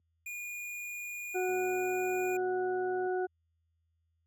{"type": "tone", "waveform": "square", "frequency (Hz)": 2435, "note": "D#7", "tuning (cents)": -38, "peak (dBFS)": -39, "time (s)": [0.26, 2.37], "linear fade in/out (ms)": 5}
{"type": "harmonic tone", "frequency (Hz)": 368, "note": "F#4", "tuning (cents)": -9, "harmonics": [1, 2, 4], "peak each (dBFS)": [-30, -36, -42], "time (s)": [1.34, 3.27], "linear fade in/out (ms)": 20}
{"type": "click train", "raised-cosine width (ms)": 2, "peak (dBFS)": -39, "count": 195, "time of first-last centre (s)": [1.49, 3.067], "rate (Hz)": 123}
{"effects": ["added 82 Hz sine -58 dBFS peak until 4.26 s", "high-pass 200 Hz 12 dB/octave"]}